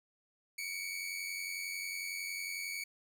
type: tone pair together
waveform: sawtooth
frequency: 2217 / 2308 Hz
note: C#7 / D7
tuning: 0 / -31 cents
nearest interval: minor second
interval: 69 cents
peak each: -37 / -38 dBFS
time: 0.58-2.84 s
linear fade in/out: 5 ms
effects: none